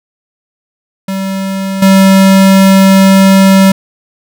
square tone with level steps, 192.9 Hz, G3, 28 cents flat, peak -14 / -3 dBFS, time 1.08-3.72 s, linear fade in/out 5 ms, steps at 1.82 s, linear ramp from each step 5 ms, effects none

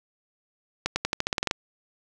accelerating click train, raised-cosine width 0.2 ms, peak -7 dBFS, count 11, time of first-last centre 0.86-1.511 s, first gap 100 ms, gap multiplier 0.9, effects none

